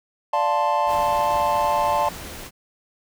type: chord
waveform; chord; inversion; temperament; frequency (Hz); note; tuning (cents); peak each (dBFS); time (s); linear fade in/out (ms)
triangle; D minor seventh; none; equal; 587.3 / 698.5 / 880 / 1046.5; D5 / F5 / A5 / C6; 0 / 0 / 0 / 0; -23 / -24 / -19 / -23; 0.33-2.09; 5
type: noise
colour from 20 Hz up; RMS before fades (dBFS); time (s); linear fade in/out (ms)
pink; -36; 0.86-2.51; 50
effects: none

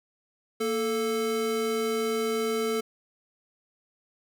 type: tone pair together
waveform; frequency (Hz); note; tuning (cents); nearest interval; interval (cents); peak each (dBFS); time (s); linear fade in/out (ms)
square; 232.1 / 440; A#3 / A4; -7 / 0; major seventh; 1107; -33 / -27; 0.6-2.81; 10
effects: none

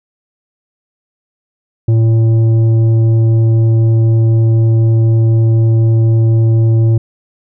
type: tone with tanh clipping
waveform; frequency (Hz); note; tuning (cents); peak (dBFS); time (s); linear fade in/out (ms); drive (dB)
sine; 113; A2; +47; -8; 1.88-6.98; 5; 8
effects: none

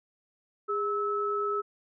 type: tone pair together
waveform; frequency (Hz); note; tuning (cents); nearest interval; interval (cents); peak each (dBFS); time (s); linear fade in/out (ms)
sine; 409.6 / 1300.4; G#4 / E6; -24 / -24; octave + minor sixth; 2000; -30 / -29; 0.68-1.62; 20
effects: none

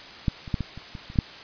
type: clicks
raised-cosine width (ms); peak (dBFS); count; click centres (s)
5; -9 / -25 / -11 / -15 / -26 / -24 / -27 / -23 / -6; 9; 0.282 / 0.478 / 0.542 / 0.607 / 0.776 / 0.952 / 1.101 / 1.158 / 1.188
effects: white hiss -42 dBFS RMS until 1.43 s + resampled to 11025 Hz

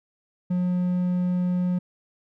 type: tone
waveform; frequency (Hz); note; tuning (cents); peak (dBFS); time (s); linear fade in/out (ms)
triangle; 179.7; F3; +50; -19; 0.5-1.79; 10
effects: none

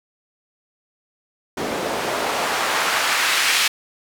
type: noise with band-pass filter sweep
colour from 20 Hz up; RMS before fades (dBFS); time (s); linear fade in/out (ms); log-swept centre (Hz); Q
white; -21; 1.57-3.68; 5; 350 to 2500; 0.91
effects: none

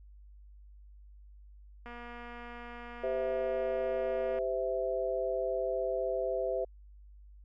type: click train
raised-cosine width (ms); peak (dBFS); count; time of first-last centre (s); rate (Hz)
0.5; -32; 605; 1.86-4.387; 239
type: chord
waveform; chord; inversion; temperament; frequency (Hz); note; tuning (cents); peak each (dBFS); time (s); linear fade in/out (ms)
sine; C major; second; equal with one note detuned; 392 / 515.7 / 659.3; G4 / C5 / E5; 0 / -25 / 0; -36 / -33 / -34; 3.03-6.65; 10
effects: added 50 Hz sine -51 dBFS peak until 7.44 s

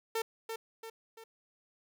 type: tone with echo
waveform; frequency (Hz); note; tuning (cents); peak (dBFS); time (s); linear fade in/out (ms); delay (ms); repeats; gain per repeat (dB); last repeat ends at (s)
sawtooth; 449.6; A4; +37; -27; 0.15-0.22; 5; 340; 3; -6; 1.24
effects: none

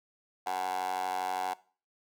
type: tone with high-pass filter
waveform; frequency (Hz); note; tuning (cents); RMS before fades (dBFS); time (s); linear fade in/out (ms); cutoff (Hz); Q
15% pulse; 92.5; F#2; 0; -33; 0.46-1.54; 10; 720; 8.8
effects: noise-tail reverb RT60 0.4 s tail -20 dB re dry

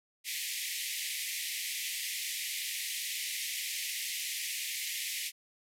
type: band-pass noise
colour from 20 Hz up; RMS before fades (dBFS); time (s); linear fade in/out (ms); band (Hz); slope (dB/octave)
pink; -37; 0.24-5.32; 50; 1900 to 15000; 96
effects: none

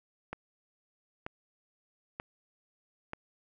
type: click train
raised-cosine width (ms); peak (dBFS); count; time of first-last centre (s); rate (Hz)
0.5; -22; 4; 0.33-3.134; 1.07
effects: none

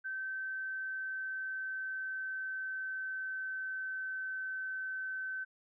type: tone with pitch glide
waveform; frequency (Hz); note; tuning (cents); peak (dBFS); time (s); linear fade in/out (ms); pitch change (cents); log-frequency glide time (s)
sine; 1544 to 1532.4; G6 to G6; -27 to -40; -36; 0.04-5.45; 20; -13; 0.34-4.37
effects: none

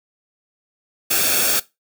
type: noise with comb filter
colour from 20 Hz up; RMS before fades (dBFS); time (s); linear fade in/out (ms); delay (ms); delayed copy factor
white; -18; 1.1-1.6; 10; 1; -0.65
effects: noise-tail reverb RT60 0.2 s tail -18 dB re dry

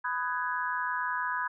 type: chord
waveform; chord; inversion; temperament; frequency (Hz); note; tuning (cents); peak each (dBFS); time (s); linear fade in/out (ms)
sine; G# minor seventh; first; just; 996.7 / 1245.9 / 1495.1 / 1661.2; B5 / D#6 / F#6 / G#6; +16 / +2 / +18 / 0; -32 / -37 / -36 / -34; 0.04-1.48; 10
effects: none

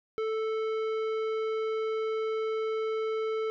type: tone with tanh clipping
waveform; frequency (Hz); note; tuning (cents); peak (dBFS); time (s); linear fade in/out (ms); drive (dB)
triangle; 440; A4; 0; -30; 0.18-3.5; 0; 17
effects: none

